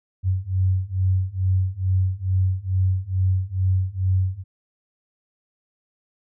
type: beating tone pair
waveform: sine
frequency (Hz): 92.5 / 94.8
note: F#2 / F#2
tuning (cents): 0 / +43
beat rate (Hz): 2.3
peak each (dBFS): -22 / -21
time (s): 0.23-4.44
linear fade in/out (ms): 50
effects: none